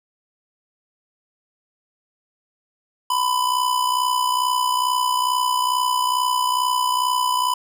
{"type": "tone with amplitude modulation", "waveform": "square", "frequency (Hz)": 1000, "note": "B5", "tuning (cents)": 21, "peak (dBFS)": -16, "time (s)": [3.1, 7.54], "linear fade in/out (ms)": 5, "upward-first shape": "sine", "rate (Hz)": 62.3, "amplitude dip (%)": 60, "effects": []}